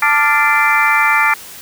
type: harmonic tone with a mistuned harmonic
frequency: 294.3 Hz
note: D4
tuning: 4 cents sharp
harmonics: 3 / 4 / 5 / 6 / 7 / 8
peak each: -17 / -17 / -17 / -17 / -17 / -17 dBFS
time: 0.02-1.34 s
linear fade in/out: 5 ms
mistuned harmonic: 5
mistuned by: -92 cents
effects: white hiss -34 dBFS RMS until 1.61 s